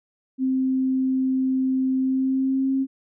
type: tone with pitch glide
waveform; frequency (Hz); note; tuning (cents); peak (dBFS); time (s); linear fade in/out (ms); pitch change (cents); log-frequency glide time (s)
sine; 261.6 to 267.6; C4 to C4; 0 to +39; -19; 0.38-2.87; 50; +39; 1.98-2.73
effects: none